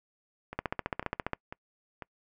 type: two click trains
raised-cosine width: 0.5 ms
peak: -24 / -15 dBFS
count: 4 / 12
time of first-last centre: 0.53-2.023 / 0.59-1.333 s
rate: 2.01 / 14.8 Hz
effects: noise-tail reverb RT60 0.1 s tail -26 dB re dry

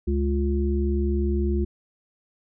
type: harmonic tone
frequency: 70.3 Hz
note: C#2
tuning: 25 cents sharp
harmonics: 1 / 3 / 5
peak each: -22 / -28 / -27 dBFS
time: 0.07-1.65 s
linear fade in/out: 10 ms
effects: none

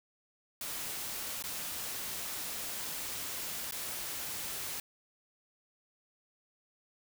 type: noise with dropouts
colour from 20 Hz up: white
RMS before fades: -39 dBFS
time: 0.61-4.8 s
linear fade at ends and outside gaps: 2 ms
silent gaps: 1.425-1.438 / 3.711-3.722 s
effects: none

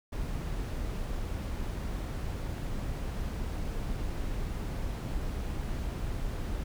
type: noise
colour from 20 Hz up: brown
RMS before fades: -34 dBFS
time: 0.12-6.64 s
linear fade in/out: 10 ms
effects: none

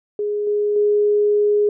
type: tone with level steps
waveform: sine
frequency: 415.3 Hz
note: G#4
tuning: in tune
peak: -19 / -16 / -13 dBFS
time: 0.19-1.69 s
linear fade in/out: 2 ms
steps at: 0.47 / 0.76 s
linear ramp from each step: 2 ms
effects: none

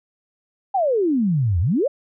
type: exponential two-way sweep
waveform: sine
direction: down then up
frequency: 820 to 79.5 to 622 Hz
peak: -16 dBFS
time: 0.74-1.88 s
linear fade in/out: 10 ms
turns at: 1.6 s
effects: none

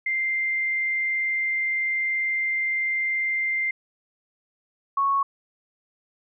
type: tone pair in turn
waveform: sine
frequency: 2093 / 1105.7 Hz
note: C7 / C#6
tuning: 0 / -5 cents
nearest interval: major seventh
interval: 1105 cents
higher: first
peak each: -22 / -19 dBFS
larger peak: second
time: 0.06-3.71 / 4.97-5.23 s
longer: first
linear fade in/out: 5 ms
effects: none

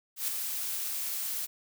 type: noise with ADSR envelope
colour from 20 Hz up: blue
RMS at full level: -29 dBFS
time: 0.16-1.47 s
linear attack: 120 ms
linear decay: 3 ms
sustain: -5 dB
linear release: 26 ms
effects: none

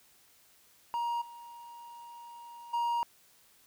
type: tone with level steps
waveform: triangle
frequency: 944 Hz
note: A#5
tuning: 22 cents sharp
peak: -28 / -44 / -26 dBFS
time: 0.94-3.03 s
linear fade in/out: 0 ms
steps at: 1.21 / 2.73 s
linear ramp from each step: 10 ms
effects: white hiss -63 dBFS RMS until 3.66 s

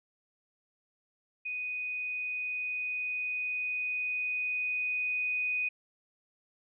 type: tone with level ramp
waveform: sine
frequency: 2489 Hz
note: D#7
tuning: in tune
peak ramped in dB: -33 to -28 dBFS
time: 1.45-5.69 s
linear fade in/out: 10 ms
effects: none

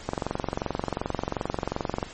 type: click train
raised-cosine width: 1 ms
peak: -12 dBFS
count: 45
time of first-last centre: 0.09-2.028 s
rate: 22.7 Hz
effects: pink hiss -43 dBFS RMS until 2.13 s + MP3 32 kbps

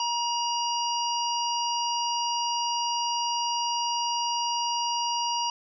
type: harmonic tone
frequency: 950 Hz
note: A#5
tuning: 33 cents sharp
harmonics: 1 / 3 / 5 / 6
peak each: -27 / -32 / -34 / -35 dBFS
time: 0-5.5 s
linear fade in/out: 2 ms
effects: none

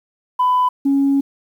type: tone pair in turn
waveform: sine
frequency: 1000 / 276.8 Hz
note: B5 / C#4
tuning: +21 / -2 cents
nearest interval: octave + minor seventh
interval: 2223 cents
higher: first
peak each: -11 dBFS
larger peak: neither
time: 0.39-0.69 / 0.85-1.21 s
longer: second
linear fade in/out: 10 ms
effects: tanh soft clip ceiling -9 dBFS + 8-bit

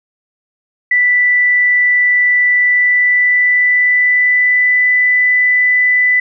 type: tone with pitch glide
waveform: sine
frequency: 1975.5 to 1992.7 Hz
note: B6 to B6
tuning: 0 to +15 cents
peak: -8 dBFS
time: 0.91-6.2 s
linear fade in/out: 5 ms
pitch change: +15 cents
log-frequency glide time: 2.53-4.87 s
effects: none

